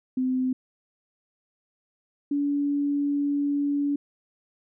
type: tone pair in turn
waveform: sine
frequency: 257 / 286.1 Hz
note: C4 / D4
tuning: -31 / -45 cents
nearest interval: major second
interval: 186 cents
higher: second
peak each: -22 dBFS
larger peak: neither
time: 0.17-0.53 / 2.31-3.96 s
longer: second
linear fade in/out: 5 ms
effects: none